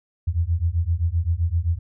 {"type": "beating tone pair", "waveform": "sine", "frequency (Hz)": [80.8, 88.5], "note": ["E2", "F2"], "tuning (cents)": [-34, 23], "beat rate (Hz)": 7.7, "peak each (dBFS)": -22, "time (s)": [0.27, 1.79], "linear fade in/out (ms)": 10, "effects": []}